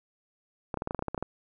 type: clicks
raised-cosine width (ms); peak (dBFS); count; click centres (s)
1; -17; 12; 0.742 / 0.773 / 0.821 / 0.874 / 0.909 / 0.947 / 0.992 / 1.024 / 1.083 / 1.146 / 1.178 / 1.226
effects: none